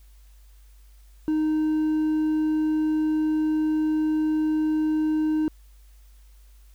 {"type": "tone with hard clipping", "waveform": "triangle", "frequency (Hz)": 310, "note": "D#4", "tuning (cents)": -6, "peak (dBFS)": -21, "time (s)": [1.28, 5.48], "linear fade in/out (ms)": 0, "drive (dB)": 5, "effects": ["added 50 Hz sine -48 dBFS peak until 6.74 s", "white hiss -63 dBFS RMS until 6.74 s"]}